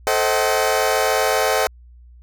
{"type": "chord", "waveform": "sawtooth", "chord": "A diminished seventh", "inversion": "none", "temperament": "just", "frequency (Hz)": [440, 528, 633.6, 760.3], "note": ["A4", "C5", "Eb5", "Gb5"], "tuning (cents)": [0, 16, 31, 47], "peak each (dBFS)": -18, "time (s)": [0.07, 1.67], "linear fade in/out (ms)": 0, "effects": ["added 60 Hz sine -42 dBFS peak until 2.22 s"]}